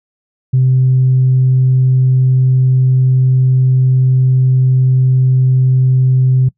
sine tone, 129.4 Hz, C3, 19 cents flat, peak -6 dBFS, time 0.53-6.49 s, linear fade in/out 10 ms, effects noise-tail reverb RT60 0.1 s tail -21 dB re dry + tanh soft clip ceiling -3 dBFS

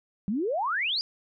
sine exponential sweep, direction up, 184.8 to 5030 Hz, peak -25 dBFS, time 0.28-1.01 s, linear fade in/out 0 ms, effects none

